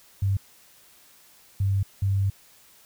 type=tone bursts at uneven times; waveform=sine; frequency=98 Hz; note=G2; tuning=in tune; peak=-20 dBFS; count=3; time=0.22-0.37 / 1.6-1.83 / 2.02-2.3 s; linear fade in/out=5 ms; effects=white hiss -55 dBFS RMS until 2.85 s